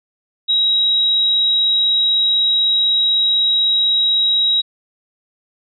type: tone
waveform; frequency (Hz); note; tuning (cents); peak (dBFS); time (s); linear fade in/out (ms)
sine; 3834; A#7; +48; -12; 0.48-4.62; 20
effects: none